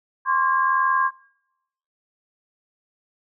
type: tone cluster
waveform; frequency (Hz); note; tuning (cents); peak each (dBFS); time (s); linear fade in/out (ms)
sine; 1051 / 1132 / 1620; C6 / C#6 / G#6; +7 / +36 / -43; -19 / -25 / -23; 0.25-1.11; 50
effects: noise-tail reverb RT60 0.9 s tail -25 dB re dry